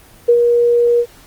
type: tone with ADSR envelope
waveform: sine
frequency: 476.3 Hz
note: A#4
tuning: 37 cents sharp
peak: -5 dBFS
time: 0.28-1.06 s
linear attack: 13 ms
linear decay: 70 ms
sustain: -4 dB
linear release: 65 ms
effects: pink hiss -44 dBFS RMS until 1.26 s + Opus 24 kbps